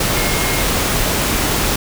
sine tone in noise, 2145 Hz, C7, 42 cents sharp, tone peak -25 dBFS, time 0.16-0.63 s, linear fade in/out 5 ms, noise pink, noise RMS -17 dBFS, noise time 0-1.76 s, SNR -11 dB, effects none

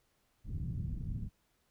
white low-pass noise, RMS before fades -38 dBFS, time 0.44-1.3 s, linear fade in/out 50 ms, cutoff 160 Hz, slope 24 dB/octave, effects pink hiss -75 dBFS RMS until 1.7 s

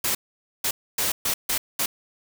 white noise bursts at uneven times, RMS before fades -24 dBFS, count 6, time 0.04-0.15 / 0.64-0.71 / 0.98-1.12 / 1.25-1.34 / 1.49-1.58 / 1.79-1.86 s, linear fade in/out 5 ms, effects none

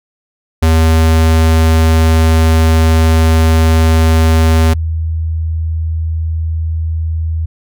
square / sine tone pair in turn, 80.6 / 80.6 Hz, E2 / E2, -38 / -38 cents, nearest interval unison, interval 0 cents, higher neither, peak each -7 / -13 dBFS, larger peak first, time 0.62-4.74 / 4.74-7.46 s, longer first, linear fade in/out 10 ms, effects none

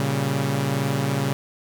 sawtooth chord, G diminished, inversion first, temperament equal, 116.54 / 138.59 / 196 Hz, Bb2 / Db3 / G3, 0 / 0 / 0 cents, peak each -24 / -19 / -25 dBFS, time 0-1.33 s, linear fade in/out 0 ms, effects none

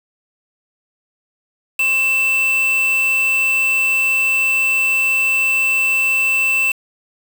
triangle tone with quantisation, 2657 Hz, E7, 13 cents sharp, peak -12 dBFS, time 1.79-6.72 s, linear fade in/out 5 ms, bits 4, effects none

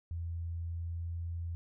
sine tone with pitch glide, 84.2 to 84.69 Hz, E2 to E2, +37 to +47 cents, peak -35 dBFS, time 0.11-1.55 s, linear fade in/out 0 ms, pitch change +10 cents, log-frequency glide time 0.6-1.14 s, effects none

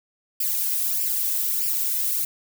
violet noise with flanger, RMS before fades -24 dBFS, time 0.4-2.25 s, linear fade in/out 5 ms, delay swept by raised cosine 0.39 to 1.99 ms, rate 1.6 Hz, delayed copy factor +0.85, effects none

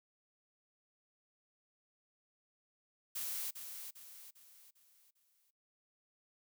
blue noise with echo, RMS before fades -40 dBFS, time 3.15-3.51 s, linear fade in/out 10 ms, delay 400 ms, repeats 5, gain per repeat -7 dB, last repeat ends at 5.51 s, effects noise-tail reverb RT60 0.3 s tail -26 dB re dry

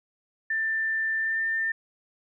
sine tone with pitch glide, 1780 to 1797.6 Hz, A6 to A6, +20 to +37 cents, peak -24 dBFS, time 0.5-1.72 s, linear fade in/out 5 ms, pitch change +17 cents, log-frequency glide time 1.17-1.42 s, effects none

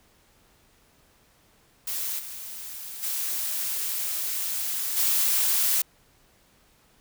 blue noise with level steps, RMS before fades -30 / -38 / -29 / -23 dBFS, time 1.87-5.82 s, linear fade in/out 5 ms, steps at 2.18 / 3.02 / 4.96 s, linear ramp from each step 20 ms, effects pink hiss -61 dBFS RMS until 7 s

